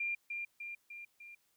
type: tone with echo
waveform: sine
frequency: 2392 Hz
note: D7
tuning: 31 cents sharp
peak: -33 dBFS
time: 0-0.15 s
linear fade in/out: 5 ms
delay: 300 ms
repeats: 4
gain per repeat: -4 dB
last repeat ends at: 1.35 s
effects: white hiss -75 dBFS RMS until 1.56 s